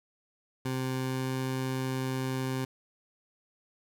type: tone with pitch glide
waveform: 20% pulse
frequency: 130.1 to 130.85 Hz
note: C3 to C3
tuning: -9 to 0 cents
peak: -25 dBFS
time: 0.65-2.65 s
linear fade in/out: 5 ms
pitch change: +9 cents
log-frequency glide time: 0.96-1.37 s
effects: none